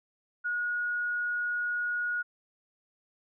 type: tone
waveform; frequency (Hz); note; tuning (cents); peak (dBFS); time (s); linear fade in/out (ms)
sine; 1448; F#6; -38; -28; 0.44-2.23; 20
effects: none